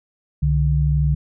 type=tone pair together; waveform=sine; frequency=65.88 / 147.9 Hz; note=C2 / D3; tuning=+12 / +13 cents; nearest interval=octave + major second; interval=1401 cents; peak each=-18 / -17 dBFS; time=0.42-1.15 s; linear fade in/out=10 ms; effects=none